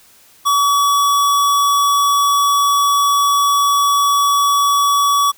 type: tone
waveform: square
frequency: 1137 Hz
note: C#6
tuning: 44 cents sharp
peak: -12 dBFS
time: 0.45-5.32 s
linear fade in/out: 20 ms
effects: white hiss -48 dBFS RMS until 5.37 s